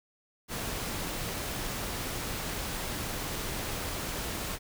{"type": "noise", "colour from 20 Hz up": "pink", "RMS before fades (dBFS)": -35, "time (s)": [0.48, 4.59], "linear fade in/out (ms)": 50, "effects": []}